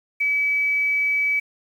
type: tone with quantisation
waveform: sine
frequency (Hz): 2288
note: D7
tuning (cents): -46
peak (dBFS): -18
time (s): 0.2-1.4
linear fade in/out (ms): 10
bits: 8
effects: none